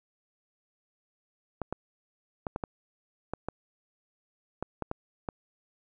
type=clicks; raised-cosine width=1 ms; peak=-18 dBFS; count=11; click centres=1.617 / 1.726 / 2.468 / 2.561 / 2.638 / 3.336 / 3.486 / 4.626 / 4.823 / 4.914 / 5.288 s; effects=none